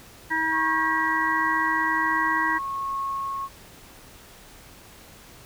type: harmonic tone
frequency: 319.8 Hz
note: D#4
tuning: 48 cents sharp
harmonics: 1 / 3 / 5 / 6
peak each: -32 / -27 / -28 / -25 dBFS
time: 0.3-2.59 s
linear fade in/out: 20 ms
type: tone with tremolo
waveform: sine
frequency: 1094 Hz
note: C#6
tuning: 23 cents flat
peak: -25 dBFS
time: 0.51-3.49 s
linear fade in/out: 50 ms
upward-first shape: triangle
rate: 1.3 Hz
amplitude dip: 25%
effects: pink hiss -48 dBFS RMS until 5.45 s